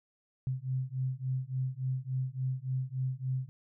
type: beating tone pair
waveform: sine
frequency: 128.4 / 131.9 Hz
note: C3 / C3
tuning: -32 / +14 cents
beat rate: 3.5 Hz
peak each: -34 / -34 dBFS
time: 0.47-3.49 s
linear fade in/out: 0 ms
effects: none